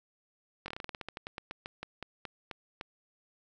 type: slowing click train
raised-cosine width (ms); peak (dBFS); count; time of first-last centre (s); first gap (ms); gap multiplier
0.3; -23; 21; 0.66-2.811; 21; 1.15
effects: none